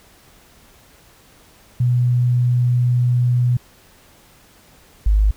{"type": "tone pair in turn", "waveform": "sine", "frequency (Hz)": [123, 51.72], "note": ["B2", "G#1"], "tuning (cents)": [-7, -6], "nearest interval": "octave + minor third", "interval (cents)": 1499, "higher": "first", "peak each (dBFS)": [-13, -11], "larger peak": "second", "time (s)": [[1.8, 3.57], [5.06, 5.31]], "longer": "first", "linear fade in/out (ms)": 5, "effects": ["pink hiss -50 dBFS RMS until 5.36 s"]}